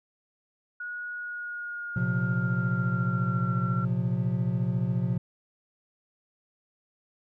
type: tone with pitch glide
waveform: sine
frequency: 1453 to 1363.6 Hz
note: F#6 to F6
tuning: -32 to -42 cents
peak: -33 dBFS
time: 0.8-3.85 s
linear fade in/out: 5 ms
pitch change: -110 cents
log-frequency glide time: 1.15-3.57 s
type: chord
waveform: triangle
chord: Bb suspended second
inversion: none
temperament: equal with one note detuned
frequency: 116.54 / 130.81 / 178.49 Hz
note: Bb2 / C3 / F3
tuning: 0 / 0 / +38 cents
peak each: -27 dBFS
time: 1.96-5.18 s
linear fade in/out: 5 ms
effects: none